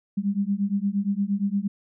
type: beating tone pair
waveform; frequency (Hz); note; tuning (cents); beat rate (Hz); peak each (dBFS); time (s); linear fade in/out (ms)
sine; 196 / 204.6; G3 / G#3; 0 / -26; 8.6; -25; 0.17-1.68; 10
effects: none